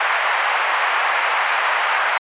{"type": "band-pass noise", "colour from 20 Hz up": "pink", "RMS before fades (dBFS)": -19, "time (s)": [0, 2.18], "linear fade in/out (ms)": 5, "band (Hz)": [780, 2500], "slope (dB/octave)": 24, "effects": ["resampled to 8000 Hz"]}